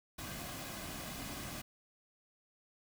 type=noise with comb filter; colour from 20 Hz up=pink; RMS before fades=-44 dBFS; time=0.18-1.62 s; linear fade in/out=10 ms; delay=2.2 ms; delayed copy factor=-0.5; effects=none